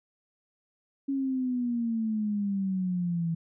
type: exponential sweep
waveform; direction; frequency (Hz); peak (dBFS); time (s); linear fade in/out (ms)
sine; down; 277.2 to 163.7; -26; 1.08-3.35; 10
effects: none